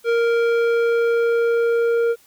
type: tone with low-pass filter sweep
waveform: square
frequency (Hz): 466.2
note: A#4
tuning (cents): 0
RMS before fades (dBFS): -18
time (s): 0.04-2.16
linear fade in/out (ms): 50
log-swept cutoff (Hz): 2500 to 1100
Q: 0.78
effects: white hiss -54 dBFS RMS until 2.26 s